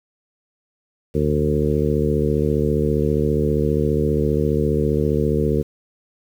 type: harmonic tone with a mistuned harmonic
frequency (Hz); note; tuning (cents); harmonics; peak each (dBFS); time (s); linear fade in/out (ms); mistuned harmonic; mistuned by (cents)
74.9; D2; +35; 1 / 2 / 3 / 4 / 5 / 6 / 7; -24 / -22 / -24 / -27 / -24 / -22 / -31; 1.14-5.63; 20; 1; +35
effects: 8-bit